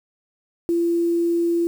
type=tone with quantisation; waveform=sine; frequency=340.3 Hz; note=F4; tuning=45 cents flat; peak=-17 dBFS; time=0.69-1.67 s; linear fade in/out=0 ms; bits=7; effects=none